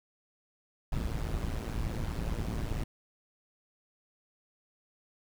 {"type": "noise with amplitude modulation", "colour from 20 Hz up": "brown", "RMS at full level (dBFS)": -30, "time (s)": [0.92, 2.84], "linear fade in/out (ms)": 5, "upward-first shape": "sine", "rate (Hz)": 112, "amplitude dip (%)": 80, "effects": []}